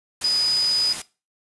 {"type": "tone in noise", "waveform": "sine", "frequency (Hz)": 4978, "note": "D#8", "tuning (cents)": 0, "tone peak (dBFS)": -17, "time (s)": [0.24, 0.93], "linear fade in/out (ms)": 5, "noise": "white", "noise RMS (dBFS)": -31, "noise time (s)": [0.21, 1.02], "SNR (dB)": 11, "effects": ["noise-tail reverb RT60 0.3 s tail -19 dB re dry", "resampled to 24000 Hz"]}